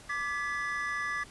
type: chord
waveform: triangle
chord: G# diminished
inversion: second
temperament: equal with one note detuned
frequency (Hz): 1174.7 / 1700 / 1975.5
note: D6 / G#6 / B6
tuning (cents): 0 / +40 / 0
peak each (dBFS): -34 / -33 / -34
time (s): 0.09-1.24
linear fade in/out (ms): 10
effects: pink hiss -52 dBFS RMS until 1.3 s + resampled to 24000 Hz

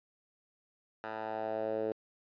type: tone with band-pass filter sweep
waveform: 10% pulse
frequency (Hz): 109.7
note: A2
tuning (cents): -5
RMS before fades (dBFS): -36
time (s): 1.04-1.92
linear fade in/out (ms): 0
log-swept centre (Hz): 1100 to 450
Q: 2.9
effects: resampled to 11025 Hz

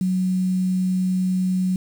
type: tone with quantisation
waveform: sine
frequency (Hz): 185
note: F#3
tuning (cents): 0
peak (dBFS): -18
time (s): 0.01-1.76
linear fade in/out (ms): 2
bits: 7
effects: none

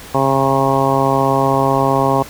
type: harmonic tone with a mistuned harmonic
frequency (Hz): 135.5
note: C#3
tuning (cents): -39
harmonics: 1 / 2 / 3 / 4 / 5 / 6 / 7 / 8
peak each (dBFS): -20 / -20 / -20 / -20 / -20 / -20 / -20 / -20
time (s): 0.14-2.23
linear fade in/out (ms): 10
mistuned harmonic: 1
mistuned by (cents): +15
effects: pink hiss -35 dBFS RMS until 2.29 s

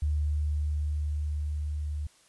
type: tone with level ramp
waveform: sine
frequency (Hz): 74.7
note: D2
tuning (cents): +30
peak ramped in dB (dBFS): -24 to -30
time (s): 0.02-2.07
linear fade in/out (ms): 5
effects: white hiss -61 dBFS RMS until 2.28 s + resampled to 24000 Hz

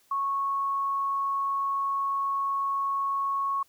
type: tone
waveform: sine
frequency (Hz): 1103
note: C#6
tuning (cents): -9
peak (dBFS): -25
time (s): 0.11-3.63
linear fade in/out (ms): 5
effects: white hiss -64 dBFS RMS until 3.68 s

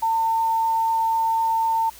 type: tone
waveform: sine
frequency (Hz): 902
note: A5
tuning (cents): +43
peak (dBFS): -18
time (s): 0.02-1.9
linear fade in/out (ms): 10
effects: added 56 Hz sine -53 dBFS peak until 1.99 s + white hiss -45 dBFS RMS until 1.99 s

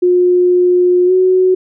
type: tone with pitch glide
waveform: sine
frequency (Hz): 358.6 to 370.8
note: F4 to F#4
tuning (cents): +46 to +4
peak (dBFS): -7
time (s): 0.02-1.55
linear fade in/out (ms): 10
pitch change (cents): +58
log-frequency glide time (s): 1.06-1.12
effects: none

